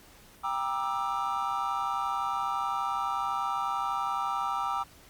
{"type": "chord", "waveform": "triangle", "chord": "E half-diminished seventh", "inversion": "first", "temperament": "just", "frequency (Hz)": [791.1, 949.3, 1186.7, 1318.5], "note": ["G5", "Bb5", "D6", "E6"], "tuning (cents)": [16, 31, 18, 0], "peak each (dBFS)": [-32, -33, -31, -32], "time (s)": [0.43, 4.84], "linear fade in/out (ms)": 20, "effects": ["pink hiss -55 dBFS RMS until 5.09 s", "Opus 48 kbps"]}